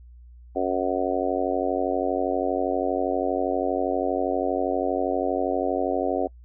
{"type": "harmonic tone", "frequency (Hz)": 92.5, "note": "F#2", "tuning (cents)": 0, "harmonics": [3, 4, 5, 6, 7, 8], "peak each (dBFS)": [-29, -29, -29, -29, -29, -29], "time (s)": [0.55, 6.28], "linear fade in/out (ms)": 20, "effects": ["noise-tail reverb RT60 0.1 s tail -26 dB re dry", "added 60 Hz sine -44 dBFS peak until 6.44 s"]}